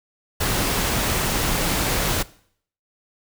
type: noise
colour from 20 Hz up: pink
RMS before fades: -22 dBFS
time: 0.4-2.23 s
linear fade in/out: 10 ms
effects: noise-tail reverb RT60 0.6 s tail -20 dB re dry